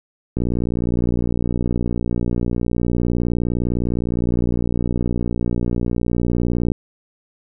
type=click train; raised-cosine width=3 ms; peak=-8 dBFS; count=380; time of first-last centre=0.37-6.718 s; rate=59.7 Hz; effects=none